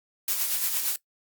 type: noise with tremolo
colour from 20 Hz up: blue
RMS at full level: -25 dBFS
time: 0.28-0.96 s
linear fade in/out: 2 ms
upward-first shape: sine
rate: 8.7 Hz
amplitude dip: 45%
effects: noise-tail reverb RT60 0.1 s tail -19 dB re dry + Opus 48 kbps